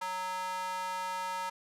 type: tone with high-pass filter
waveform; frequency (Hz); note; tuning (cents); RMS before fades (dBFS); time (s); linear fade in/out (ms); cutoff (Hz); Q
square; 185; F#3; 0; -36; 0.01-1.5; 10; 980; 3.6
effects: low-pass 12000 Hz 12 dB/octave